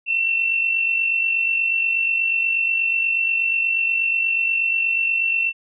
sine tone with amplitude modulation, 2698 Hz, E7, 40 cents sharp, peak -15 dBFS, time 0.06-5.53 s, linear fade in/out 50 ms, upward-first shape sine, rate 48.3 Hz, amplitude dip 50%, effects none

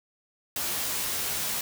white noise with comb filter, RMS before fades -30 dBFS, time 0.56-1.61 s, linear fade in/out 2 ms, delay 14 ms, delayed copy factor +0.65, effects none

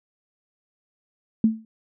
sine tone with exponential decay, 221.4 Hz, A3, 11 cents sharp, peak -11 dBFS, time 1.44-1.65 s, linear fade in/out 2 ms, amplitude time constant 45 ms, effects none

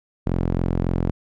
sawtooth tone with band-pass filter, 43.65 Hz, F1, in tune, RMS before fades -22 dBFS, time 0.26-1.11 s, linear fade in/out 10 ms, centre 210 Hz, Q 0.59, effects none

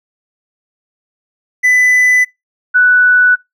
triangle / sine tone pair in turn, 1998 / 1483.5 Hz, B6 / F#6, +20 / +4 cents, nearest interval perfect fourth, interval 516 cents, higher first, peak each -5 dBFS, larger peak neither, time 1.63-2.25 / 2.74-3.36 s, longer neither, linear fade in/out 20 ms, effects noise-tail reverb RT60 0.2 s tail -25 dB re dry

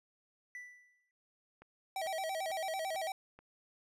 triangle tone with exponential decay, 1975.5 Hz, B6, in tune, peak -40 dBFS, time 0.55-1.11 s, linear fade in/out 1 ms, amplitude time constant 120 ms
click train, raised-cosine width 0.5 ms, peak -40 dBFS, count 5, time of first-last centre 1.62-3.39 s, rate 2.26 Hz
square tone with vibrato, 703 Hz, F5, 11 cents sharp, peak -36 dBFS, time 1.96-3.12 s, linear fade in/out 2 ms, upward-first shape square, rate 9 Hz, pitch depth 160 cents each way
effects resampled to 32000 Hz

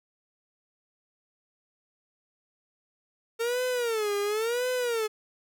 45% pulse tone with vibrato, 452.9 Hz, A#4, 50 cents flat, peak -26 dBFS, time 3.39-5.08 s, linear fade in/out 20 ms, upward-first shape sine, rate 0.95 Hz, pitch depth 190 cents each way, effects none

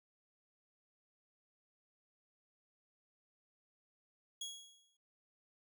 25% pulse tone with exponential decay, 3322 Hz, G#7, in tune, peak -36 dBFS, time 4.41-4.97 s, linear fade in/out 5 ms, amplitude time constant 120 ms, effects none

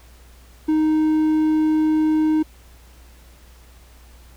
triangle tone, 310.9 Hz, D#4, 1 cent flat, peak -13 dBFS, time 0.68-2.43 s, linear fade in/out 10 ms, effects added 60 Hz sine -45 dBFS peak until 4.36 s + pink hiss -52 dBFS RMS until 4.36 s

